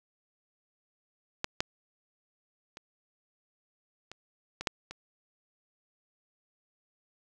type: clicks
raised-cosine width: 0.2 ms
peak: -12 / -10 / -27 / -26 / -19 / -10 / -24 dBFS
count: 7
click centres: 1.444 / 1.605 / 2.771 / 4.116 / 4.61 / 4.672 / 4.91 s
effects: none